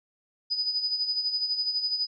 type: tone with tremolo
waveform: sine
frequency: 4978 Hz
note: D#8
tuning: in tune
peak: -23 dBFS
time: 0.5-2.07 s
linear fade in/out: 20 ms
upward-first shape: sine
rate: 12 Hz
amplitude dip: 60%
effects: none